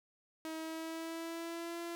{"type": "tone with pitch glide", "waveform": "sawtooth", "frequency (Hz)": [319.1, 340], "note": ["D#4", "F4"], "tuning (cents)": [44, -46], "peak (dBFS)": -36, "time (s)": [0.45, 1.95], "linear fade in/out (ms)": 0, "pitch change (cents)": 110, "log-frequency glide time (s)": [0.55, 1.8], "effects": []}